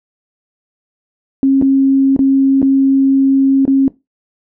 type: tone with dropouts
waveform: sine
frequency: 270.5 Hz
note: C#4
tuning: 42 cents flat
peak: -7 dBFS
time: 1.43-3.88 s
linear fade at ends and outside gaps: 1 ms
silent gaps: 1.615-1.623 / 2.164-2.191 / 2.618-2.627 / 3.653-3.678 s
effects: noise-tail reverb RT60 0.2 s tail -18 dB re dry